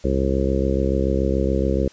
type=harmonic tone; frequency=67 Hz; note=C2; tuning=42 cents sharp; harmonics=1 / 2 / 3 / 4 / 5 / 6 / 7 / 8; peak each=-22 / -28 / -25 / -29 / -26 / -27 / -27 / -27 dBFS; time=0.04-1.88 s; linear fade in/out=5 ms; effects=white hiss -50 dBFS RMS until 1.92 s + resampled to 16000 Hz